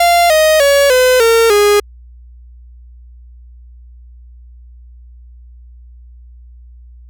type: tone with pitch steps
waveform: 45% pulse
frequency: 693 / 624.6 / 562.9 / 507.3 / 457.2 / 412.1 Hz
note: F5 / D#5 / C#5 / B4 / A#4 / G#4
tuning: -14 / +7 / +26 / +46 / -34 / -13 cents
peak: -7 dBFS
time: 0-1.8 s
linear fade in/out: 5 ms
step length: 300 ms
effects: added 60 Hz sine -35 dBFS peak until 7.09 s